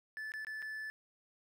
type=tone with dropouts; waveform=triangle; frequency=1743 Hz; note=A6; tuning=17 cents flat; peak=-38 dBFS; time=0.17-0.9 s; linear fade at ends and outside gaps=0 ms; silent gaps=0.319-0.338 / 0.448-0.469 / 0.62-0.625 s; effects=none